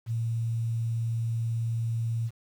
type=tone with quantisation; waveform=sine; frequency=114.8 Hz; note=A#2; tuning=26 cents flat; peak=-26 dBFS; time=0.06-2.31 s; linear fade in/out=50 ms; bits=9; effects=none